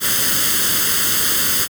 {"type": "noise with comb filter", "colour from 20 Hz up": "white", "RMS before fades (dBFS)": -17, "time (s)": [0, 1.68], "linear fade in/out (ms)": 50, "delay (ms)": 0.62, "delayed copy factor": 0.75, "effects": ["high-pass 80 Hz 12 dB/octave"]}